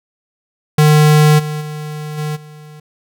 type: tone with level steps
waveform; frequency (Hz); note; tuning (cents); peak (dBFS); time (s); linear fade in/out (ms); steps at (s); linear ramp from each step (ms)
square; 151.6; D#3; -45; -7 / -20 / -24 / -19 / -35; 0.78-2.8; 5; 1.38 / 1.6 / 2.17 / 2.35; 20
effects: none